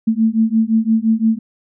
sine beating tone pair, 220 / 225.8 Hz, A3 / A3, 0 / +45 cents, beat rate 5.8 Hz, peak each -15 dBFS, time 0.07-1.39 s, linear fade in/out 10 ms, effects none

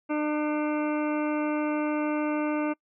harmonic tone with a mistuned harmonic, 301.1 Hz, D4, 43 cents sharp, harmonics 1 / 2 / 3 / 4 / 5 / 7 / 8 / 9, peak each -26 / -32 / -36 / -38 / -40 / -43 / -44 / -45 dBFS, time 0.09-2.74 s, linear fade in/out 20 ms, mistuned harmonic 8, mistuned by -35 cents, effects noise-tail reverb RT60 0.1 s tail -26 dB re dry

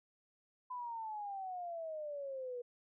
sine exponential sweep, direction down, 1012 to 480.4 Hz, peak -40 dBFS, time 0.7-2.62 s, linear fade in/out 10 ms, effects none

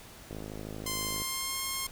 click train, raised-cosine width 2 ms, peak -27 dBFS, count 49, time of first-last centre 0.31-1.219 s, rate 52.8 Hz
5% pulse tone with pitch glide, 1044 to 1069.6 Hz, C6 to C6, -4 to +38 cents, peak -20 dBFS, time 0.86-1.87 s, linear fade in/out 5 ms, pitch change +42 cents, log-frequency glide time 0.96-1.61 s
effects pink hiss -50 dBFS RMS until 1.91 s

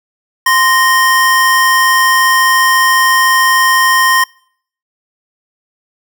square tone pair together, 1041 / 1854.9 Hz, C6 / A#6, -9 / -9 cents, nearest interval minor seventh, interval 1000 cents, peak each -11 dBFS, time 0.46-4.24 s, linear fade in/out 5 ms, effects noise-tail reverb RT60 0.6 s tail -26 dB re dry

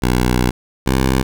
10% pulse tone pair in turn, 61.74 / 65.41 Hz, B1 / C2, 0 / 0 cents, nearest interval minor second, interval 100 cents, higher second, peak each -5 dBFS, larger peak neither, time 0.02-0.51 / 0.86-1.23 s, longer first, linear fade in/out 10 ms, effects none

